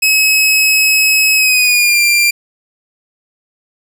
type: tone with pitch glide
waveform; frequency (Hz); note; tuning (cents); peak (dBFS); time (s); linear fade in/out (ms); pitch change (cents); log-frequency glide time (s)
sawtooth; 2564 to 2379; E7 to D7; -49 to +22; -5; 0.02-2.31; 10; -129; 1.36-2
effects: none